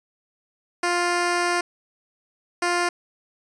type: tone pair in turn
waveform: 10% pulse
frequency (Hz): 350.6 / 350.6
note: F4 / F4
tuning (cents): +7 / +7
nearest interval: unison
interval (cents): 0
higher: neither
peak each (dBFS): -12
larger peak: neither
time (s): 0.83-1.61 / 2.62-2.89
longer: first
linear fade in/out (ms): 5
effects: resampled to 22050 Hz